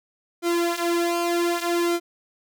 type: tone with flanger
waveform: sawtooth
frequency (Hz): 343.6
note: F4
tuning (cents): -28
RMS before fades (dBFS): -23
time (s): 0.42-2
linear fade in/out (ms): 50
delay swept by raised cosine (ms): 1.1 to 5.3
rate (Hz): 0.65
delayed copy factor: -0.8
effects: none